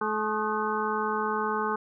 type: harmonic tone with a mistuned harmonic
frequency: 215.2 Hz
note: A3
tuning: 38 cents flat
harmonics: 1 / 2 / 4 / 5 / 6 / 7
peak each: -35 / -31 / -32 / -32 / -33 / -35 dBFS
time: 0.01-1.76 s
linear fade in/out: 5 ms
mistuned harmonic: 6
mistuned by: -65 cents
effects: none